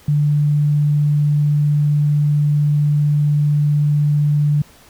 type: tone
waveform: sine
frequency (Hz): 147.4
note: D3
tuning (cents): +7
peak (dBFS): -12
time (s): 0.08-4.62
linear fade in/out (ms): 5
effects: pink hiss -47 dBFS RMS until 4.89 s